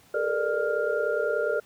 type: tone cluster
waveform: sine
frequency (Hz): 411.3 / 448 / 478.1 / 594 / 1402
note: G#4 / A4 / A#4 / D5 / F6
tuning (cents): -17 / +31 / +44 / +20 / +6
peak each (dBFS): -32 / -29 / -31 / -28 / -31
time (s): 0.14-1.6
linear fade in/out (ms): 5
effects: pink hiss -57 dBFS RMS until 1.65 s + high-pass 80 Hz 12 dB/octave